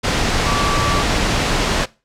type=tone in noise; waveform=sine; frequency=1154 Hz; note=D6; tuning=31 cents flat; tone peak=-20 dBFS; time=0.45-1.03 s; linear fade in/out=20 ms; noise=pink; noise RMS=-17 dBFS; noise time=0.03-1.86 s; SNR=-6 dB; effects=noise-tail reverb RT60 0.3 s tail -21 dB re dry + low-pass 6000 Hz 12 dB/octave